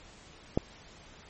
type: click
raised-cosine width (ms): 2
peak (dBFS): -11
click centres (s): 0.575
effects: pink hiss -53 dBFS RMS until 1.29 s + MP3 32 kbps